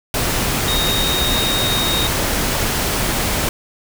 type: tone in noise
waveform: sine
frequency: 3729 Hz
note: A#7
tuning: in tune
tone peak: -19 dBFS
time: 0.68-2.07 s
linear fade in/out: 2 ms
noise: pink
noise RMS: -19 dBFS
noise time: 0.14-3.49 s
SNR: -3 dB
effects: none